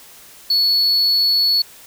sine tone, 4406 Hz, C#8, 11 cents flat, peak -10 dBFS, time 0.5-1.62 s, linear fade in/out 5 ms, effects tanh soft clip ceiling -12 dBFS + white hiss -43 dBFS RMS until 1.86 s

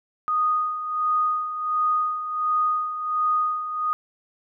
sine tone with tremolo, 1239 Hz, D#6, 8 cents flat, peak -18 dBFS, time 0.28-3.93 s, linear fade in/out 0 ms, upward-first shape sine, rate 1.4 Hz, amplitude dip 65%, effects none

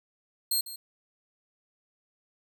15% pulse tone with echo, 4217 Hz, C8, 13 cents sharp, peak -18 dBFS, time 0.51-0.61 s, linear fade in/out 5 ms, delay 150 ms, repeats 1, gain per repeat -14 dB, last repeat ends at 0.76 s, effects none

